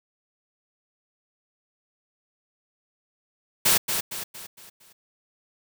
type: noise with echo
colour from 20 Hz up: white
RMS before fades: -19 dBFS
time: 3.65-3.78 s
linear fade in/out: 10 ms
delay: 230 ms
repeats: 5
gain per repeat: -7 dB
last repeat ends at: 4.93 s
effects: none